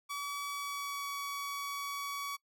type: tone with pitch glide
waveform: sawtooth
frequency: 1141 to 1131.2 Hz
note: C#6 to C#6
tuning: +50 to +35 cents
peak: -33 dBFS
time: 0.09-2.37 s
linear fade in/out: 20 ms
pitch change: -15 cents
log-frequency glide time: 0.5-1.08 s
effects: noise-tail reverb RT60 0.1 s tail -23 dB re dry